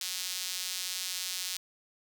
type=tone with high-pass filter; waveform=sawtooth; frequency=183.5 Hz; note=F#3; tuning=14 cents flat; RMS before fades=-36 dBFS; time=0.01-1.57 s; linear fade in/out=2 ms; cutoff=4200 Hz; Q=1.2; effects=none